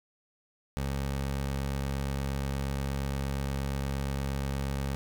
20% pulse tone, 68.5 Hz, C#2, 20 cents flat, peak -25 dBFS, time 0.77-4.95 s, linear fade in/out 0 ms, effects none

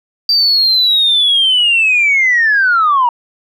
sine linear sweep, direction down, 4699 to 932.3 Hz, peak -7 dBFS, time 0.29-3.09 s, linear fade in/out 2 ms, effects tanh soft clip ceiling -4 dBFS

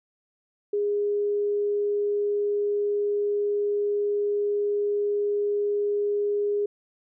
sine tone, 410.9 Hz, G#4, 18 cents flat, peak -22 dBFS, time 0.73-6.66 s, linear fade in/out 5 ms, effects none

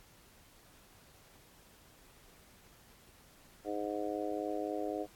harmonic tone, 103.83 Hz, G#2, in tune, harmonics 3 / 4 / 5 / 6 / 7, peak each -39 / -40 / -41 / -42 / -42 dBFS, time 3.64-5.07 s, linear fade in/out 50 ms, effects pink hiss -61 dBFS RMS until 5.15 s + AAC 64 kbps

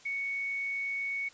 sine tone, 2223 Hz, C#7, 4 cents sharp, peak -31 dBFS, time 0.05-1.29 s, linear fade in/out 10 ms, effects white hiss -56 dBFS RMS until 1.33 s + resampled to 16000 Hz

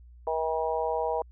harmonic tone, 160 Hz, D#3, 49 cents sharp, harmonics 3 / 4 / 5 / 6, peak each -30 / -31 / -32 / -33 dBFS, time 0.27-1.22 s, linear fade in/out 2 ms, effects added 60 Hz sine -48 dBFS peak until 1.31 s

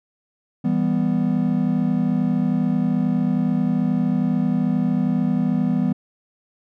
triangle chord, E minor, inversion none, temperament just, 164.81 / 197.78 / 247.2 Hz, E3 / G3 / B3, 0 / +16 / +2 cents, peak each -21 / -20 / -19 dBFS, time 0.64-5.93 s, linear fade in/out 10 ms, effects none

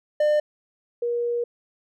triangle / sine tone pair in turn, 600 / 476.2 Hz, D5 / A#4, +37 / +37 cents, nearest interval major third, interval 400 cents, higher first, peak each -15 / -22 dBFS, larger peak first, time 0.2-0.4 / 1.02-1.44 s, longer second, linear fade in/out 5 ms, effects none

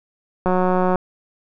click train, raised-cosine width 1 ms, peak -6 dBFS, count 92, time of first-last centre 0.46-0.957 s, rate 183 Hz, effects none

